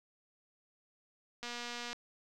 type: click train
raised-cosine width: 0.2 ms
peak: -25 dBFS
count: 121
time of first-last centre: 1.43-1.93 s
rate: 240 Hz
effects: none